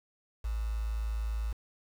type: tone with quantisation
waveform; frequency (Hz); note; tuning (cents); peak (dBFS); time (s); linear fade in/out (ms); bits
sine; 54.8; A1; -6; -30; 0.44-1.53; 10; 8
effects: none